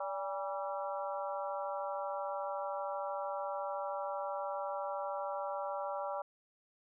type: harmonic tone with a mistuned harmonic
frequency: 193.3 Hz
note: G3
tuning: 24 cents flat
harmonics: 3 / 4 / 5 / 6 / 7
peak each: -39 / -41 / -43 / -45 / -46 dBFS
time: 0-6.22 s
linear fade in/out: 5 ms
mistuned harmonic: 4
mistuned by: +73 cents
effects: none